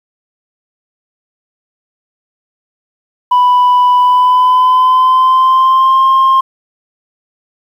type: tone with pitch glide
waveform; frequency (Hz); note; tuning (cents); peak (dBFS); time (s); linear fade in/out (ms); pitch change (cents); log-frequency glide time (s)
sine; 990 to 1061.1; B5 to C6; +4 to +24; -3; 3.31-6.41; 10; +120; 3.98-6.06
effects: tanh soft clip ceiling -4 dBFS + 7-bit